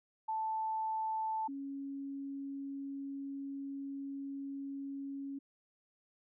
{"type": "tone pair in turn", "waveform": "sine", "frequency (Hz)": [880, 276.5], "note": ["A5", "C#4"], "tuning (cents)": [0, -4], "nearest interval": "octave + minor sixth", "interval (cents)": 2004, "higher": "first", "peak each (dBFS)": [-33, -39], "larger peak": "first", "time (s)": [[0.28, 1.48], [1.48, 5.39]], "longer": "second", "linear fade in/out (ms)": 10, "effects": []}